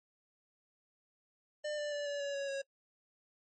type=tone with pitch steps; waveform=square; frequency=599 / 590.4 / 581.9 / 573.6 / 565.4 / 557.3 / 549.3 Hz; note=D5 / D5 / D5 / D5 / C#5 / C#5 / C#5; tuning=+34 / +9 / -16 / -41 / +34 / +9 / -16 cents; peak=-36 dBFS; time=1.64-2.62 s; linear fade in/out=10 ms; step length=140 ms; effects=noise-tail reverb RT60 0.1 s tail -26 dB re dry + MP3 32 kbps